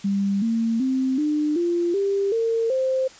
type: tone with pitch steps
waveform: sine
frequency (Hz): 198.3 / 227.8 / 261.7 / 300.6 / 345.3 / 396.6 / 455.6 / 523.3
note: G3 / A#3 / C4 / D4 / F4 / G4 / A#4 / C5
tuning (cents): +20 / -40 / 0 / +40 / -20 / +20 / -40 / 0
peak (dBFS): -19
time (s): 0.04-3.08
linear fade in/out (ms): 10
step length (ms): 380
effects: white hiss -46 dBFS RMS until 3.19 s + resampled to 16000 Hz